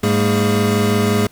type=tone cluster; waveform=square; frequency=104.2 / 201.3 / 227 / 414.1 Hz; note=G#2 / G3 / A#3 / G#4; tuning=+6 / +46 / -46 / -5 cents; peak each=-20 dBFS; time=0.03-1.27 s; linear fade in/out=5 ms; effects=pink hiss -50 dBFS RMS until 1.31 s